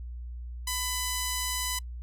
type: tone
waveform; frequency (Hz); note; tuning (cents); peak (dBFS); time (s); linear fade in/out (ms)
5% pulse; 1001; B5; +23; -17; 0.67-1.79; 5
effects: noise-tail reverb RT60 0.1 s tail -25 dB re dry + added 60 Hz sine -36 dBFS peak until 2.02 s